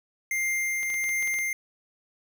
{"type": "tone with tremolo", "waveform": "square", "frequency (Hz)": 2100, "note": "C7", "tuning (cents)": 6, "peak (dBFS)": -25, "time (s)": [0.31, 1.53], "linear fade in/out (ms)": 2, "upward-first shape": "triangle", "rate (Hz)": 1.4, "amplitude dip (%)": 25}
{"type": "clicks", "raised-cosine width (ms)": 0.2, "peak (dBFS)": -25, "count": 9, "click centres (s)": [0.831, 0.902, 0.942, 1.041, 1.092, 1.226, 1.275, 1.341, 1.388]}
{"effects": []}